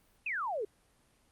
sine exponential sweep, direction down, 2700 to 389.4 Hz, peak -32 dBFS, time 0.26-0.65 s, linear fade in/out 5 ms, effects pink hiss -68 dBFS RMS until 1.31 s + Opus 32 kbps

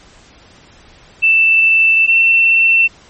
sine tone pair in turn, 2659 / 2691 Hz, E7 / E7, +14 / +35 cents, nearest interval unison, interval 21 cents, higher second, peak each -7 dBFS, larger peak neither, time 1.22-2.07 / 2.07-2.88 s, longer first, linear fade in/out 20 ms, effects pink hiss -44 dBFS RMS until 3.09 s + MP3 32 kbps

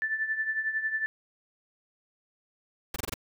sine tone with tremolo, 1760 Hz, A6, in tune, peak -24 dBFS, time 0.02-1.06 s, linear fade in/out 0 ms, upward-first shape triangle, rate 11 Hz, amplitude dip 75%
pink noise bursts, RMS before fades -32 dBFS, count 5, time 2.94-3.141 s, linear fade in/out 5 ms, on 21 ms, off 24 ms
effects none

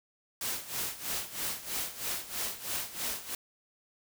white noise with tremolo, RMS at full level -33 dBFS, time 0.41-3.35 s, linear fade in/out 2 ms, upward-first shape sine, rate 3.1 Hz, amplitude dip 80%, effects none

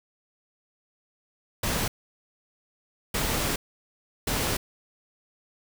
pink noise bursts at uneven times, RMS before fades -27 dBFS, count 3, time 1.63-1.88 / 3.14-3.56 / 4.27-4.57 s, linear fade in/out 5 ms, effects none

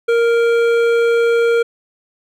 triangle tone with hard clipping, 466.2 Hz, A#4, in tune, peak -13 dBFS, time 0.08-1.63 s, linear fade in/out 10 ms, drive 15 dB, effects none

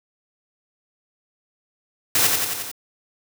white noise with echo, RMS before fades -18 dBFS, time 2.15-2.27 s, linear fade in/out 2 ms, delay 89 ms, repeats 5, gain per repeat -3 dB, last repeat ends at 2.715 s, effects none

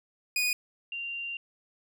sawtooth / sine tone pair in turn, 2472 / 2775 Hz, D#7 / F7, -12 / -12 cents, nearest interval major second, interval 200 cents, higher second, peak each -22 / -33 dBFS, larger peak first, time 0.36-0.53 / 0.92-1.37 s, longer second, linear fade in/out 2 ms, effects none

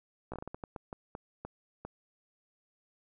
slowing click train, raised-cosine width 1 ms, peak -26 dBFS, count 13, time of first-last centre 0.32-1.85 s, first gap 16 ms, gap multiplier 1.34, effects none

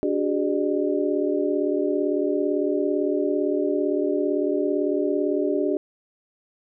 sine tone cluster, 291.1 / 371.5 / 409.3 / 601 Hz, D4 / F#4 / G#4 / D5, -15 / +7 / -25 / +40 cents, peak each -25 / -25 / -26 / -28 dBFS, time 0.03-5.77 s, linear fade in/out 0 ms, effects none

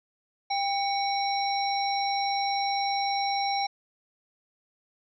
harmonic tone with a mistuned harmonic, 795 Hz, G5, 24 cents sharp, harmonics 1 / 3 / 5 / 7, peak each -26 / -35 / -35 / -34 dBFS, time 0.5-3.67 s, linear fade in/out 10 ms, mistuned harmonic 3, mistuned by -110 cents, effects none

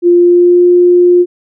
sine tone with pitch glide, 349.2 to 354.3 Hz, F4 to F4, 0 to +25 cents, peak -3 dBFS, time 0.02-1.26 s, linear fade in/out 50 ms, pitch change +25 cents, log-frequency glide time 0.13-0.66 s, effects none

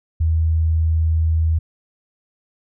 sine tone, 80.5 Hz, E2, 41 cents flat, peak -14 dBFS, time 0.2-1.59 s, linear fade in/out 10 ms, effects none

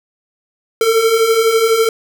square beating tone pair, 440.9 / 452.9 Hz, A4 / A#4, +4 / -50 cents, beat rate 12 Hz, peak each -18 / -12 dBFS, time 0.81-1.89 s, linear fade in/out 2 ms, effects none

